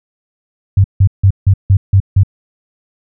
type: tone bursts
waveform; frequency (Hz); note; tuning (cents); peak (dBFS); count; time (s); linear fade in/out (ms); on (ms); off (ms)
sine; 97.2; G2; -14; -4; 7; 0.77-2.234; 5; 72; 160
effects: none